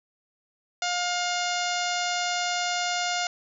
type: harmonic tone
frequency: 710 Hz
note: F5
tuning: 28 cents sharp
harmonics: 1 / 2 / 3 / 4 / 5 / 6 / 7 / 8 / 9 / 10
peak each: -29 / -32 / -34 / -35 / -36 / -37 / -37 / -38 / -39 / -39 dBFS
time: 0.82-3.27 s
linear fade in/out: 2 ms
effects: none